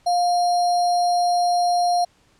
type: tone with sample-and-hold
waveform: sine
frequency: 706 Hz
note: F5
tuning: 19 cents sharp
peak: -16 dBFS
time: 0.06-2.05 s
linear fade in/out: 10 ms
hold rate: 4900 Hz
effects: pink hiss -59 dBFS RMS until 2.39 s + low-pass 8000 Hz 12 dB/octave